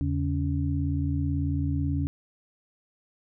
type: tone cluster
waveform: sine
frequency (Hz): 82.4 / 140.6 / 281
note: E2 / C#3 / C#4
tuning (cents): 0 / +25 / +24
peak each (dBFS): -27 / -29 / -30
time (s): 0.01-2.07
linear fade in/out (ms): 0
effects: none